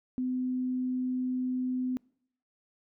sine tone, 254.1 Hz, B3, 49 cents sharp, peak -28 dBFS, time 0.18-1.97 s, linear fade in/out 0 ms, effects noise-tail reverb RT60 0.7 s tail -26 dB re dry

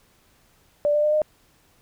sine tone with pitch steps, 587.3 / 595.2 / 603.1 / 611.2 Hz, D5 / D5 / D5 / D#5, 0 / +23 / +46 / -31 cents, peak -17 dBFS, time 0.85-1.218 s, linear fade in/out 0 ms, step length 92 ms, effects pink hiss -60 dBFS RMS until 1.81 s

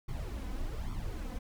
brown noise with flanger, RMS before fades -37 dBFS, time 0.08-1.39 s, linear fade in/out 10 ms, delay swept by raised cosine 0.89 to 3.99 ms, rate 1.2 Hz, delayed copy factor +0.7, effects none

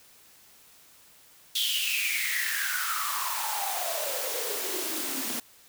white noise with high-pass filter sweep, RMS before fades -30 dBFS, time 1.55-5.4 s, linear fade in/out 5 ms, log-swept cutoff 3400 to 230 Hz, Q 9.2, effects white hiss -56 dBFS RMS until 5.68 s

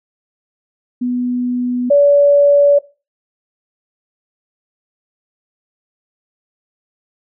sine tone pair in turn, 246.9 / 572.5 Hz, B3 / D5, 0 / -44 cents, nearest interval octave + minor third, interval 1456 cents, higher second, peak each -15 / -6 dBFS, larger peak second, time 1.01-1.9 / 1.9-2.79 s, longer neither, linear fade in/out 10 ms, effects noise-tail reverb RT60 0.3 s tail -19 dB re dry

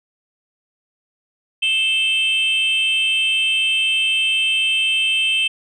sine tone pair together, 2637 / 3124 Hz, E7 / G7, 0 / -7 cents, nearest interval minor third, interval 293 cents, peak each -16 dBFS, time 1.62-5.48 s, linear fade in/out 10 ms, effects tanh soft clip ceiling -12 dBFS

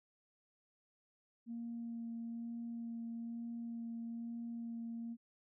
sine tone with vibrato, 232.4 Hz, A#3, 5 cents flat, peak -40 dBFS, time 1.46-5.17 s, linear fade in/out 50 ms, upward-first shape sine, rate 1.1 Hz, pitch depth 11 cents each way, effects tanh soft clip ceiling -36 dBFS

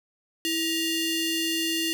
sawtooth ring-modulated tone, 1568 Hz, G6, in tune, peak -18 dBFS, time 0.45-1.93 s, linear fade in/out 0 ms, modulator 1240 Hz, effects none

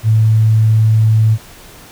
sine tone, 110 Hz, A2, in tune, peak -7 dBFS, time 0.03-1.38 s, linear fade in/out 50 ms, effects pink hiss -38 dBFS RMS until 1.91 s

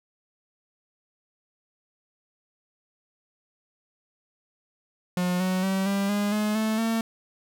45% pulse tone with pitch steps, 179.5 / 185.51 / 191.72 / 198.14 / 204.8 / 211.6 / 218.7 / 226 Hz, F3 / F#3 / G3 / G3 / G#3 / G#3 / A3 / A3, +48 / +5 / -38 / +19 / -24 / +33 / -10 / +47 cents, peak -23 dBFS, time 5.17-7.01 s, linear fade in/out 2 ms, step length 230 ms, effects none

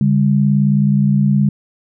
sine tone pair together, 142.62 / 201.7 Hz, C#3 / G3, +50 / +50 cents, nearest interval tritone, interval 600 cents, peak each -13 dBFS, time 0.01-1.49 s, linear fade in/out 2 ms, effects none

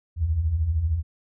sine beating tone pair, 69.6 / 82.6 Hz, C#2 / E2, +8 / +4 cents, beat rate 13 Hz, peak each -29 / -21 dBFS, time 0.16-1.03 s, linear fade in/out 50 ms, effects none

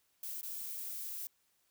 violet noise with dropouts, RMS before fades -42 dBFS, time 0.23-1.27 s, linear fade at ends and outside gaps 2 ms, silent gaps 0.412-0.43 s, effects white hiss -75 dBFS RMS until 1.7 s

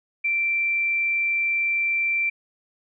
sine tone, 2349 Hz, D7, in tune, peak -20 dBFS, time 0.24-2.3 s, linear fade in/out 10 ms, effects none

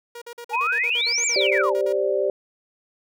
sawtooth tone bursts, 475 Hz, A#4, 33 cents sharp, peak -31 dBFS, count 16, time 0.15-1.927 s, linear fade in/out 5 ms, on 67 ms, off 47 ms
sine exponential two-way sweep, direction up then down, 790 to 7459 to 790 Hz, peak -21 dBFS, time 0.5-1.74 s, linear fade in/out 50 ms, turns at 1.26 s
sine tone with pitch glide, 2513 to 2318 Hz, D#7 to D7, +17 to -23 cents, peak -24 dBFS, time 0.53-1.62 s, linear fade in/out 10 ms, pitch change -140 cents, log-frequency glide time 0.91-1.01 s
sine chord, G suspended fourth, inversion none, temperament equal, 392 / 523.3 / 587.3 Hz, G4 / C5 / D5, 0 / 0 / 0 cents, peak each -23 / -25 / -23 dBFS, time 1.36-2.3 s, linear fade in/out 2 ms
effects none

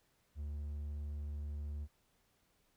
triangle tone, 73.42 Hz, D2, in tune, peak -37 dBFS, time 0.35-1.88 s, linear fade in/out 50 ms, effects pink hiss -75 dBFS RMS until 2.76 s

